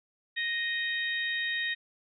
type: harmonic tone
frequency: 622.3 Hz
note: D#5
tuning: in tune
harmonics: 3 / 4 / 5 / 6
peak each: -30 / -40 / -42 / -35 dBFS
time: 0.36-1.75 s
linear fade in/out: 20 ms
effects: none